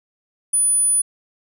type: tone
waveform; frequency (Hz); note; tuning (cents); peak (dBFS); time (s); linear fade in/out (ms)
sine; 9900; D#9; -10; -14; 0.53-1.02; 10
effects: none